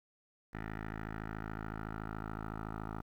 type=tone with low-pass filter sweep; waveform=10% pulse; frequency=53.8 Hz; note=A1; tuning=38 cents flat; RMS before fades=-42 dBFS; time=0.53-3.02 s; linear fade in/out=10 ms; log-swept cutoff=1800 to 1200 Hz; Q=3.2; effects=11-bit